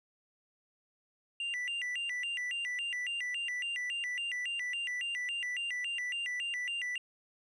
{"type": "tone with vibrato", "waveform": "triangle", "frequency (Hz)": 2346, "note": "D7", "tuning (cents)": -2, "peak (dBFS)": -32, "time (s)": [1.4, 6.98], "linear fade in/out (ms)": 2, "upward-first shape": "square", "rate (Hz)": 3.6, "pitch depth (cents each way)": 300, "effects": ["resampled to 22050 Hz"]}